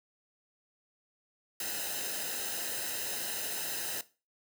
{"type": "noise with comb filter", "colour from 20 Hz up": "white", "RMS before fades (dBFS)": -36, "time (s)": [1.6, 4.01], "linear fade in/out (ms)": 2, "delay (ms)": 0.88, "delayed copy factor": -0.7, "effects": ["noise-tail reverb RT60 0.3 s tail -17 dB re dry"]}